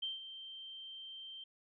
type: tone with ADSR envelope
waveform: sine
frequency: 3136 Hz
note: G7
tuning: in tune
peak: -35 dBFS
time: 0.02-1.44 s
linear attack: 11 ms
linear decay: 160 ms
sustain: -11 dB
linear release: 5 ms
effects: none